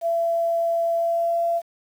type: tone with pitch glide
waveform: sine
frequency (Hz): 673 to 679.2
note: E5 to F5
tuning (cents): +36 to -48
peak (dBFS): -19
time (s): 0.01-1.62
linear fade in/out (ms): 50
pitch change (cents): +16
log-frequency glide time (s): 0.96-1.4
effects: 8-bit